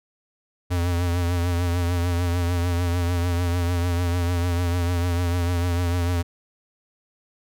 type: tone with vibrato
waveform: square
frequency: 87.31 Hz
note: F2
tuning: in tune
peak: -21 dBFS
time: 0.7-6.23 s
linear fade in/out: 20 ms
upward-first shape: triangle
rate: 6.7 Hz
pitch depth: 52 cents each way
effects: none